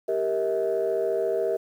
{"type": "chord", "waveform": "sine", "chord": "E diminished", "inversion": "first", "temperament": "equal with one note detuned", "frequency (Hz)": [392, 466.2, 643.5], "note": ["G4", "Bb4", "E5"], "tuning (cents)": [0, 0, -42], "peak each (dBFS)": -26, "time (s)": [0.08, 1.57], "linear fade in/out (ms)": 10, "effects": ["tanh soft clip ceiling -16 dBFS", "9-bit"]}